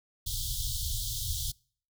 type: band-stop noise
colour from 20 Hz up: pink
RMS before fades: -33 dBFS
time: 0.26-1.52 s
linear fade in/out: 10 ms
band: 130 to 3200 Hz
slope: 96 dB/octave
effects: noise-tail reverb RT60 0.5 s tail -26 dB re dry